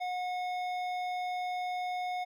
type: tone with hard clipping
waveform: sine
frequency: 726 Hz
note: F#5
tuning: 33 cents flat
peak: -34 dBFS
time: 0-2.25 s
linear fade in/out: 20 ms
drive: 11 dB
effects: none